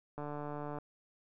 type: click train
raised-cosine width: 1 ms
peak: -28 dBFS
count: 90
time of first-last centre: 0.18-0.785 s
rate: 147 Hz
effects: none